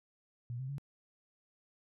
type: tone with pitch steps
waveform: sine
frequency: 120.5 / 131.3 / 140.4 Hz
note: B2 / C3 / C#3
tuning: -42 / +6 / +22 cents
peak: -37 dBFS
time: 0.5-0.782 s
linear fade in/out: 0 ms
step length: 94 ms
effects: none